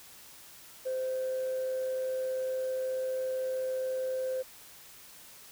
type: tone with amplitude modulation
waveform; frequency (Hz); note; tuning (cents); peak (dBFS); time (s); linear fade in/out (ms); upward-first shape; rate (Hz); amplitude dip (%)
sine; 518; C5; -17; -27; 0.85-4.43; 20; sine; 118; 30
effects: tanh soft clip ceiling -27 dBFS + white hiss -52 dBFS RMS until 5.51 s